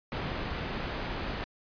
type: low-pass noise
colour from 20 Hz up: pink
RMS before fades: -35 dBFS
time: 0.12-1.44 s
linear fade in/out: 0 ms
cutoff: 3300 Hz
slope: 12 dB/octave
effects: resampled to 11025 Hz